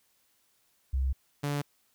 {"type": "tone pair in turn", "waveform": ["sine", "sawtooth"], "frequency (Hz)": [66, 144.36], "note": ["C2", "D3"], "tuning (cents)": [16, -29], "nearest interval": "octave + major second", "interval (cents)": 1355, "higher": "second", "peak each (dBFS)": -25, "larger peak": "neither", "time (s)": [[0.93, 1.13], [1.43, 1.62]], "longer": "first", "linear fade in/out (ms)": 10, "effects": ["white hiss -70 dBFS RMS until 1.94 s"]}